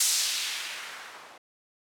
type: noise with low-pass filter sweep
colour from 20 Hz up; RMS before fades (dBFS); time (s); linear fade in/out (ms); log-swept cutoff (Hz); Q
violet; -31; 0-1.38; 5; 7200 to 740; 1.1
effects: none